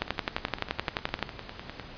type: two click trains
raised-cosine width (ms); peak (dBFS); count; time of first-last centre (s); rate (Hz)
0.3; -21 / -10; 18 / 15; 0.08-1.797 / 0.02-1.227; 9.9 / 11.6
effects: pink hiss -45 dBFS RMS until 1.97 s + resampled to 11025 Hz